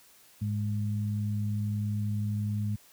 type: tone pair together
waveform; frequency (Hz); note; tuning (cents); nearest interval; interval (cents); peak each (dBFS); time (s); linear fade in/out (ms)
sine; 105.38 / 206.9; G#2 / G#3; +26 / -6; octave; 1168; -28 / -34; 0.41-2.76; 10
effects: white hiss -58 dBFS RMS until 2.92 s + high-pass 60 Hz 12 dB/octave